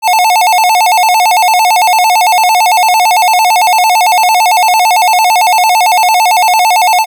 square tone with vibrato, 798 Hz, G5, 31 cents sharp, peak -6 dBFS, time 0.02-7.06 s, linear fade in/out 50 ms, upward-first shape square, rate 8.9 Hz, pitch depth 170 cents each way, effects none

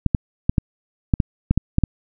clicks, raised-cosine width 5 ms, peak -3 dBFS, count 10, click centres 0.063 / 0.148 / 0.495 / 0.582 / 1.138 / 1.202 / 1.51 / 1.576 / 1.784 / 1.837 s, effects none

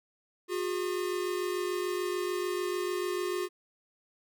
square tone pair together, 359.8 / 406.6 Hz, F#4 / G#4, -48 / -37 cents, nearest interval major second, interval 211 cents, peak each -32 / -36 dBFS, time 0.48-3.49 s, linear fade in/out 50 ms, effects none

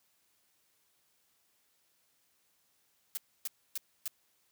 blue noise bursts, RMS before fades -36 dBFS, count 4, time 3.15-4.078 s, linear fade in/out 0 ms, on 22 ms, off 280 ms, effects white hiss -73 dBFS RMS until 4.51 s + high-pass 60 Hz 12 dB/octave

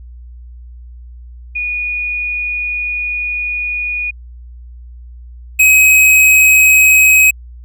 sine / square tone pair in turn, 2457 / 2538 Hz, D#7 / D#7, -22 / +34 cents, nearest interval minor second, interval 56 cents, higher second, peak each -16 / -6 dBFS, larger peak second, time 1.55-4.11 / 5.59-7.31 s, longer first, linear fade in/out 10 ms, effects added 60 Hz sine -31 dBFS peak until 7.64 s

